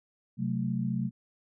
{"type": "chord", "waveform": "sine", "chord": "F# diminished", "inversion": "second", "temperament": "equal", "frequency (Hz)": [130.81, 185, 220], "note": ["C3", "F#3", "A3"], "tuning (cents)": [0, 0, 0], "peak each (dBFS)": -32, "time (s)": [0.37, 1.11], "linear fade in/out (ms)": 50, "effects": []}